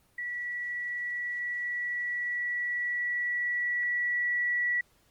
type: tone with level ramp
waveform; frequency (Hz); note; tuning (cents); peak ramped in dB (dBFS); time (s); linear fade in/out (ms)
sine; 1944; B6; -28; -32 to -25; 0.18-4.81; 5
effects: pink hiss -66 dBFS RMS until 5.1 s + Opus 24 kbps